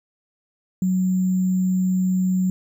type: tone with sample-and-hold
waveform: sine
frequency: 185 Hz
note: F#3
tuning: in tune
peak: -17 dBFS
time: 0.82-2.5 s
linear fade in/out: 2 ms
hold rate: 7350 Hz
effects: none